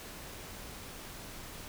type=silence; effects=pink hiss -46 dBFS RMS until 1.68 s